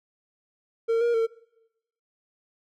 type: tone with pitch steps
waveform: triangle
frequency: 456.8 / 472.3 / 453 Hz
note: A#4 / A#4 / A#4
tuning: -35 / +23 / -50 cents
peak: -18 dBFS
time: 0.88-1.27 s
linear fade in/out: 20 ms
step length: 130 ms
effects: noise-tail reverb RT60 0.9 s tail -23 dB re dry